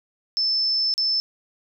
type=tone with dropouts; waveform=sine; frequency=5274 Hz; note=E8; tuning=in tune; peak=-19 dBFS; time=0.37-1.2 s; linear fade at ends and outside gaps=0 ms; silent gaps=0.939-0.979 s; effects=none